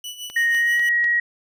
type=tone with tremolo; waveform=sawtooth; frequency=2960 Hz; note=F#7; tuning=in tune; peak=-26 dBFS; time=0.04-0.89 s; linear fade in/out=2 ms; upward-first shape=sine; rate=6.2 Hz; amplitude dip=70%
type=click train; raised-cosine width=0.2 ms; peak=-20 dBFS; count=4; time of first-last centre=0.3-1.043 s; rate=4.04 Hz
type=tone with pitch glide; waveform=sine; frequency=1864.7 to 1900.6 Hz; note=A#6 to A#6; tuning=0 to +33 cents; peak=-16 dBFS; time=0.36-1.2 s; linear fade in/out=5 ms; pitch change=+33 cents; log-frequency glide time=0.56-0.78 s
effects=none